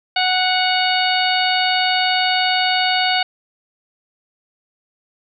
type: harmonic tone with a mistuned harmonic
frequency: 740 Hz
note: F#5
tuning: in tune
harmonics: 1 / 2 / 3 / 4 / 5 / 6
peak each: -19 / -23 / -23 / -22 / -24 / -24 dBFS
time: 0.16-3.23 s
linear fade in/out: 5 ms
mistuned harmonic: 4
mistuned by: -32 cents
effects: none